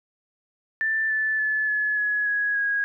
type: tone with pitch steps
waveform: sine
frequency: 1771 / 1749.6 / 1728.6 / 1707.7 / 1687.1 / 1666.8 / 1646.7 Hz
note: A6 / A6 / A6 / G#6 / G#6 / G#6 / G#6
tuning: +11 / -10 / -31 / +48 / +27 / +6 / -15 cents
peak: -21 dBFS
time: 0.81-2.84 s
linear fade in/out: 0 ms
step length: 290 ms
effects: none